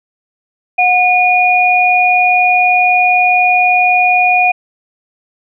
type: tone pair together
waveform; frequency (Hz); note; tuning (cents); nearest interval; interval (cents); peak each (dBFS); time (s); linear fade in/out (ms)
sine; 727 / 2445; F#5 / D#7; -31 / -31; octave + major sixth; 2100; -10; 0.78-4.52; 10
effects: none